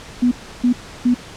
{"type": "tone bursts", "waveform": "sine", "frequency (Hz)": 245.2, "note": "B3", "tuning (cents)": -12, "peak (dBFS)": -11, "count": 3, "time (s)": [0.22, 1.145], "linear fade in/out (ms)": 10, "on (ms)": 95, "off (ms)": 320, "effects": ["pink hiss -37 dBFS RMS until 1.36 s", "low-pass 7000 Hz 12 dB/octave"]}